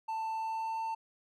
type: tone with pitch glide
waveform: triangle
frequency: 888 to 896.2 Hz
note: A5 to A5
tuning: +16 to +32 cents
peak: -31 dBFS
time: 0.08-0.95 s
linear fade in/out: 10 ms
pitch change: +16 cents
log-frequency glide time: 0.34-0.82 s
effects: none